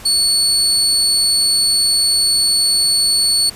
30% pulse tone, 4430 Hz, C#8, 2 cents flat, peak -9 dBFS, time 0.05-3.5 s, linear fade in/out 10 ms, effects pink hiss -37 dBFS RMS until 3.55 s + resampled to 32000 Hz

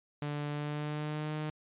sawtooth tone with pitch glide, 146.83 to 153.07 Hz, D3 to D#3, 0 to -28 cents, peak -30 dBFS, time 0.22-1.5 s, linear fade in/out 2 ms, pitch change +72 cents, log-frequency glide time 0.5-1.33 s, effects resampled to 8000 Hz

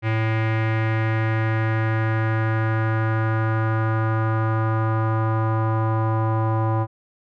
square tone with low-pass filter sweep, 110.9 Hz, A2, 14 cents sharp, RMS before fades -21 dBFS, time 0.02-6.87 s, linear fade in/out 50 ms, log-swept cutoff 2200 to 980 Hz, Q 2.9, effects none

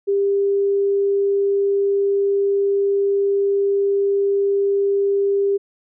sine tone, 398.4 Hz, G4, 28 cents sharp, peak -15 dBFS, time 0.07-5.58 s, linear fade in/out 20 ms, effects none

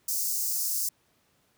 white high-pass noise, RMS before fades -29 dBFS, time 0.08-0.89 s, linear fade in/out 5 ms, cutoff 5000 Hz, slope 48 dB/octave, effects pink hiss -68 dBFS RMS until 1.57 s + high-pass 80 Hz 12 dB/octave

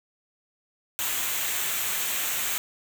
white noise with comb filter, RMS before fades -28 dBFS, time 0.99-2.58 s, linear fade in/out 0 ms, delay 0.2 ms, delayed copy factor -0.55, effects none

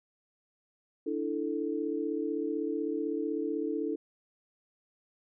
sine chord, D suspended second, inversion none, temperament equal, 293.7 / 329.6 / 440 Hz, D4 / E4 / A4, 0 / 0 / 0 cents, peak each -34 dBFS, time 1.06-3.96 s, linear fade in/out 10 ms, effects none

